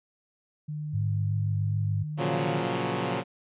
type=tone with pitch glide; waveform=sine; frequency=150.8 to 151.76 Hz; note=D3 to D#3; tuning=+46 to -43 cents; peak=-31 dBFS; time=0.68-2.63 s; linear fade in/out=10 ms; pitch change=+11 cents; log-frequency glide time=1.83-1.95 s
type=tone with vibrato; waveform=sine; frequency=103.83 Hz; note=G#2; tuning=in tune; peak=-25 dBFS; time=0.93-2.04 s; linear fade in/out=20 ms; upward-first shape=sine; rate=2.7 Hz; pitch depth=19 cents each way
type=chord; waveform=10% pulse; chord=Gb major seventh; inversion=first; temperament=equal; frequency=116.54 / 138.59 / 174.61 / 185 Hz; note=Bb2 / Db3 / F3 / Gb3; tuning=0 / 0 / 0 / 0 cents; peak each=-24 dBFS; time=2.17-3.24 s; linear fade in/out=50 ms
effects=resampled to 8000 Hz